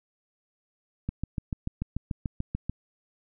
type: click train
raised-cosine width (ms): 5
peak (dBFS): -17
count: 12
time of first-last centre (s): 1.09-2.696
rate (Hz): 6.85
effects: none